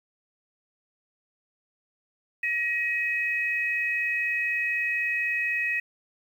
sine tone pair together, 1900 / 2536 Hz, A#6 / D#7, +33 / +32 cents, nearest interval perfect fourth, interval 499 cents, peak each -27 dBFS, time 2.43-5.8 s, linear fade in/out 5 ms, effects 9-bit

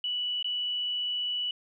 sine tone with dropouts, 2955 Hz, F#7, 3 cents flat, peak -28 dBFS, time 0.04-1.51 s, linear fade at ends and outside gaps 2 ms, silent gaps 0.427-0.444 s, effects none

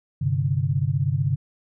sine chord, G suspended fourth, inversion none, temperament equal, 98 / 130.81 / 146.83 Hz, G2 / C3 / D3, 0 / 0 / 0 cents, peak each -26 / -23 / -24 dBFS, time 0.21-1.36 s, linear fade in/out 10 ms, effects none

